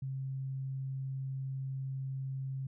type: tone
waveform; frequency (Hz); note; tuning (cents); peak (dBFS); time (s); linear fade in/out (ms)
sine; 133.8; C3; +39; -35; 0.02-2.67; 5
effects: none